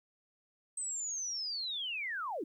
sine linear sweep, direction down, 8290 to 261.6 Hz, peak -35 dBFS, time 0.77-2.44 s, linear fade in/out 5 ms, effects 12-bit

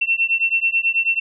sine beating tone pair, 2700 / 2709.2 Hz, E7 / E7, +41 / +47 cents, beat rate 9.2 Hz, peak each -19 dBFS, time 0.01-1.2 s, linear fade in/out 10 ms, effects none

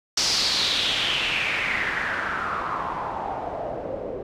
white noise with low-pass filter sweep, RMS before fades -26 dBFS, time 0.17-4.23 s, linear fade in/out 5 ms, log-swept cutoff 5400 to 460 Hz, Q 4.1, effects none

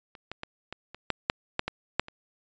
clicks, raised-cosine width 0.3 ms, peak -30 / -20 / -19 / -21 / -26 / -9 / -6 / -9 / -14 / -6 / -26 dBFS, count 11, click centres 0.152 / 0.316 / 0.434 / 0.726 / 0.946 / 1.103 / 1.299 / 1.594 / 1.68 / 1.996 / 2.084 s, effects resampled to 16000 Hz

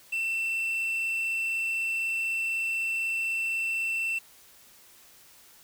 triangle tone with quantisation, 2686 Hz, E7, 32 cents sharp, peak -25 dBFS, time 0.12-4.19 s, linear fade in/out 10 ms, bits 8, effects white hiss -55 dBFS RMS until 5.63 s

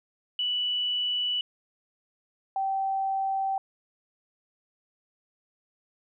sine tone pair in turn, 2960 / 775.4 Hz, F#7 / G5, 0 / -19 cents, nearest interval octave + major seventh, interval 2319 cents, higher first, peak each -25 dBFS, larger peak neither, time 0.39-1.41 / 2.56-3.58 s, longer neither, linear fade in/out 2 ms, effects none

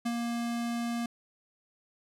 square tone with ADSR envelope, 235.4 Hz, A#3, 17 cents sharp, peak -28 dBFS, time 0.05-1.06 s, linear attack 12 ms, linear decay 50 ms, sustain -3 dB, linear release 3 ms, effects low-pass 12000 Hz 12 dB/octave

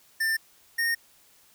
square tone pair in turn, 1790 / 1845.6 Hz, A6 / A#6, +29 / -18 cents, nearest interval minor second, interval 53 cents, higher second, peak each -24 dBFS, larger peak neither, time 0.2-0.37 / 0.78-0.95 s, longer neither, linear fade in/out 10 ms, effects white hiss -59 dBFS RMS until 1.54 s

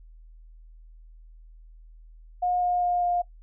sine tone with pitch steps, 718 / 713.9 / 709.8 / 705.7 Hz, F5 / F5 / F5 / F5, +48 / +38 / +28 / +18 cents, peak -22 dBFS, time 2.42-3.22 s, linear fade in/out 10 ms, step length 200 ms, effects noise-tail reverb RT60 0.1 s tail -18 dB re dry + added 40 Hz sine -46 dBFS peak until 3.42 s

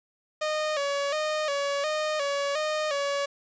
sawtooth tone with vibrato, 589 Hz, D5, 5 cents sharp, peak -22 dBFS, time 0.41-3.26 s, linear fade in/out 10 ms, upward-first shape square, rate 1.4 Hz, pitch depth 74 cents each way, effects resampled to 16000 Hz + 8-bit

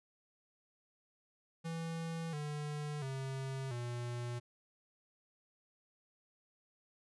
square tone with pitch steps, 164.81 / 148.54 / 133.87 / 120.65 Hz, E3 / D3 / C3 / B2, 0 / +20 / +40 / -40 cents, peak -39 dBFS, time 1.64-4.4 s, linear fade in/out 20 ms, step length 690 ms, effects resampled to 24000 Hz

